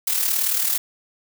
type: noise with amplitude modulation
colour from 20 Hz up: blue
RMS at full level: -19 dBFS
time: 0.07-0.78 s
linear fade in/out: 5 ms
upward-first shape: sine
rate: 38.2 Hz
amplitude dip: 55%
effects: none